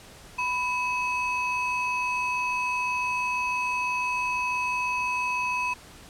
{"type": "ring-modulated tone", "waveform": "triangle", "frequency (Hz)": 1777, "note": "A6", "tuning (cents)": 17, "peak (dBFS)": -20, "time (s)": [0.38, 5.74], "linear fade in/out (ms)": 10, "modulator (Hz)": 786, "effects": ["pink hiss -48 dBFS RMS until 6.09 s", "low-pass 11000 Hz 12 dB/octave"]}